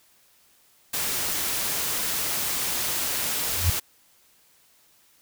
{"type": "noise", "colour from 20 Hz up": "white", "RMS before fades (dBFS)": -27, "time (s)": [0.93, 3.8], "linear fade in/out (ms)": 10}
{"type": "tone with exponential growth", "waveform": "sine", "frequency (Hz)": 87.31, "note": "F2", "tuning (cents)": 0, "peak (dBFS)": -15, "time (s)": [3.51, 3.7], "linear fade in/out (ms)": 5, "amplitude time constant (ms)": 41}
{"effects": ["white hiss -60 dBFS RMS until 5.21 s"]}